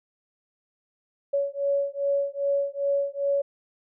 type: beating tone pair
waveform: sine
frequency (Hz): 560 / 562.5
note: C#5 / C#5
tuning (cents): +18 / +25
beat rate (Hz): 2.5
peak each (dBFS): -26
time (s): 1.33-3.42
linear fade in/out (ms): 10
effects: none